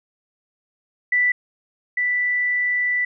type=tone pair in turn; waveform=sine; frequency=1975.5 / 1975.5 Hz; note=B6 / B6; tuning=0 / 0 cents; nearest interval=unison; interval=0 cents; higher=neither; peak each=-15 / -18 dBFS; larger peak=first; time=1.12-1.32 / 1.97-3.05 s; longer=second; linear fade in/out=5 ms; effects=none